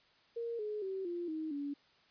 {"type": "tone with pitch steps", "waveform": "sine", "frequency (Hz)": [466.2, 422.6, 383.1, 347.2, 314.8, 285.3], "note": ["A#4", "G#4", "G4", "F4", "D#4", "C#4"], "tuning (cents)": [0, 30, -40, -10, 20, 50], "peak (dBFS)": -36, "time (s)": [0.36, 1.74], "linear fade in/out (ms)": 10, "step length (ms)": 230, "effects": ["white hiss -67 dBFS RMS until 2.1 s", "resampled to 11025 Hz"]}